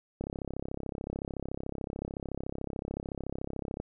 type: click train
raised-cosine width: 2 ms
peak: -22 dBFS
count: 122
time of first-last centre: 0.21-3.801 s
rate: 33.7 Hz
effects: none